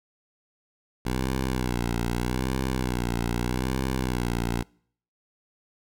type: tone with vibrato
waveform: 10% pulse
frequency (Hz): 61.74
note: B1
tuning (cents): 0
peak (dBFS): -17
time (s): 1.05-4.63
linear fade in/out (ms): 10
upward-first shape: sine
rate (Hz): 0.81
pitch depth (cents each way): 100
effects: noise-tail reverb RT60 0.6 s tail -26 dB re dry